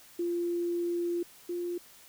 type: tone pair in turn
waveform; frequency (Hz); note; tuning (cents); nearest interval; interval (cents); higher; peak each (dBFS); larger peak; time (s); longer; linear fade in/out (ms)
sine; 345.9 / 349.7; F4 / F4; -17 / +2; unison; 19; second; -28 / -31; first; 0.19-1.23 / 1.49-1.78; first; 5
effects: white hiss -55 dBFS RMS until 2.08 s